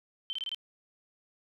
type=tone bursts; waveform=sine; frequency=3096 Hz; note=G7; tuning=22 cents flat; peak=-32 dBFS; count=5; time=0.3-0.546 s; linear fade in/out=0 ms; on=30 ms; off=24 ms; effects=none